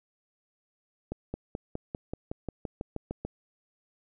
accelerating click train, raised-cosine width 2 ms, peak -20 dBFS, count 13, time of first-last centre 1.12-3.25 s, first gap 220 ms, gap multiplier 0.96, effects none

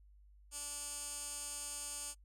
15% pulse tone with band-pass filter, 290 Hz, D4, 22 cents flat, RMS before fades -44 dBFS, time 0.51-2.15 s, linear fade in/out 50 ms, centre 8400 Hz, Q 3.3, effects noise-tail reverb RT60 0.1 s tail -26 dB re dry + added 50 Hz sine -59 dBFS peak until 2.24 s

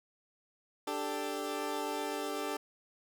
20% pulse chord, D suspended fourth, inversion none, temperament equal, 293.7 / 392 / 440 Hz, D4 / G4 / A4, 0 / 0 / 0 cents, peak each -34 dBFS, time 0.87-2.57 s, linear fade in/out 5 ms, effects none

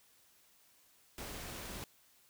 pink noise, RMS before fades -45 dBFS, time 1.18-1.84 s, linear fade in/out 0 ms, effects white hiss -67 dBFS RMS until 2.29 s

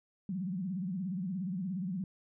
sine tone with vibrato, 185 Hz, F#3, in tune, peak -33 dBFS, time 0.29-2.04 s, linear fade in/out 2 ms, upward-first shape sine, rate 17 Hz, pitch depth 160 cents each way, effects none

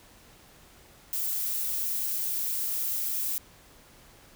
violet noise, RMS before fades -30 dBFS, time 1.13-3.38 s, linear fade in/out 0 ms, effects pink hiss -55 dBFS RMS until 4.35 s

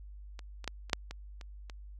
clicks, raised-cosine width 0.2 ms, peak -28 / -28 / -16 / -29 / -8 / -24 / -30 / -28 dBFS, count 8, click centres 0.392 / 0.643 / 0.677 / 0.897 / 0.932 / 1.11 / 1.412 / 1.698 s, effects added 50 Hz sine -45 dBFS peak until 1.99 s

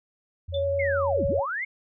sine tone with pitch glide, 85.9 to 87.35 Hz, F2 to F2, -28 to +1 cents, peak -31 dBFS, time 0.48-1.4 s, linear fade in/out 10 ms, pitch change +29 cents, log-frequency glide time 0.62-0.67 s
sine tone with vibrato, 558 Hz, C#5, 11 cents sharp, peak -23 dBFS, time 0.52-1.46 s, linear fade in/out 50 ms, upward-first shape triangle, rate 9.5 Hz, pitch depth 11 cents each way
sine tone with exponential decay, 3520 Hz, A7, in tune, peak -31 dBFS, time 0.54-0.65 s, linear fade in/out 5 ms, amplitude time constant 23 ms
sine linear two-way sweep, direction down then up, 2217 to 34.65 to 2217 Hz, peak -27 dBFS, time 0.79-1.65 s, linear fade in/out 10 ms, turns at 1.27 s
effects none

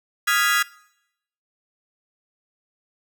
35% pulse chord, F half-diminished seventh, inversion third, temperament equal, 1244.5 / 1396.9 / 1661.2 / 1975.5 Hz, Eb6 / F6 / Ab6 / Cb7, 0 / 0 / 0 / 0 cents, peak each -23 / -21 / -20 / -23 dBFS, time 0.27-0.63 s, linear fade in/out 10 ms, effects noise-tail reverb RT60 0.8 s tail -22 dB re dry

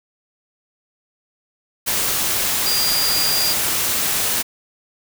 sine tone in noise, 4795 Hz, D8, 35 cents sharp, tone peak -19 dBFS, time 2.65-3.54 s, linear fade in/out 20 ms, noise white, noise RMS -20 dBFS, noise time 1.86-4.43 s, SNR -2 dB, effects none

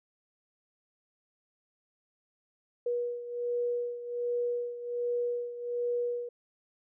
sine beating tone pair, 482 / 483.3 Hz, B4 / B4, -42 / -38 cents, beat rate 1.3 Hz, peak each -31 / -36 dBFS, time 2.86-6.29 s, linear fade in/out 5 ms, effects none

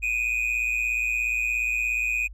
triangle tone with amplitude modulation, 2479 Hz, D#7, 7 cents flat, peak -18 dBFS, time 0.02-2.28 s, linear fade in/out 20 ms, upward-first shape sine, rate 117 Hz, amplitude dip 75%, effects added 50 Hz sine -39 dBFS peak until 2.33 s + resampled to 32000 Hz

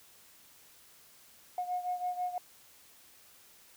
sine beating tone pair, 720 / 726.1 Hz, F#5 / F#5, -47 / -33 cents, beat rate 6.1 Hz, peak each -33 / -37 dBFS, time 1.58-2.38 s, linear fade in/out 2 ms, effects tanh soft clip ceiling -25 dBFS + white hiss -59 dBFS RMS until 3.76 s

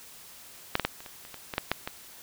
clicks, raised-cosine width 0.3 ms, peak -7 / -10 / -8 / -28 / -26 / -29 / -25 / -17 / -9 / -8 / -16 dBFS, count 11, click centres 0.754 / 0.797 / 0.85 / 1.005 / 1.062 / 1.251 / 1.343 / 1.538 / 1.581 / 1.716 / 1.875 s, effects white hiss -49 dBFS RMS until 2.22 s

